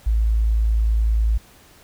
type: tone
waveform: sine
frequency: 55 Hz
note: A1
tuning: in tune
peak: -15 dBFS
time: 0.06-1.38 s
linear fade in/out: 10 ms
effects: pink hiss -50 dBFS RMS until 1.83 s